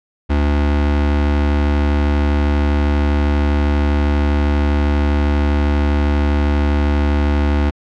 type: tone pair together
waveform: square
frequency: 72.5 / 290 Hz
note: D2 / D4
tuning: -22 / -22 cents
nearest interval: 2 octaves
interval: 2400 cents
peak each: -14 / -23 dBFS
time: 0.29-7.71 s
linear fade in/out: 20 ms
effects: low-pass 3000 Hz 12 dB/octave